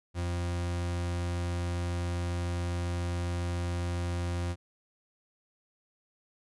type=tone; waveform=40% pulse; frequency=87.31 Hz; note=F2; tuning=in tune; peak=-29 dBFS; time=0.14-4.56 s; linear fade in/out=50 ms; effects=resampled to 24000 Hz